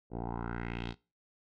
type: tone with low-pass filter sweep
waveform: 10% pulse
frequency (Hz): 58.27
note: A#1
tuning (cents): 0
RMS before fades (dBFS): -38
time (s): 0.1-0.95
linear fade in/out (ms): 50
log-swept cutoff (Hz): 550 to 4100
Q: 3
effects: noise-tail reverb RT60 0.3 s tail -22 dB re dry